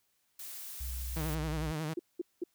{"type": "noise", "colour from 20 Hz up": "blue", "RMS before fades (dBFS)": -44, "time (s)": [0.39, 1.35], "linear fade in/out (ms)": 5}
{"type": "tone with pitch glide", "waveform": "sine", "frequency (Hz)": [62.8, 59.79], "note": ["B1", "A#1"], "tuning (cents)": [30, 45], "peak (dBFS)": -36, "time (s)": [0.8, 1.72], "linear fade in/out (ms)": 10, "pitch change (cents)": -85, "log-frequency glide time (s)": [1.22, 1.34]}
{"type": "tone with vibrato", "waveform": "sawtooth", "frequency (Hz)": 156, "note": "D#3", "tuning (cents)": 5, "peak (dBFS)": -30, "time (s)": [1.16, 1.94], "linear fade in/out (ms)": 10, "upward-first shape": "sine", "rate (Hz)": 11, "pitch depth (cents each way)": 71}
{"type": "tone bursts", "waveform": "sine", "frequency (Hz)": 349.2, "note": "F4", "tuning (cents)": 0, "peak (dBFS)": -31, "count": 3, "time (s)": [1.97, 2.439], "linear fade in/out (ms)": 5, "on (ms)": 23, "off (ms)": 200}
{"effects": ["white hiss -75 dBFS RMS until 2.54 s"]}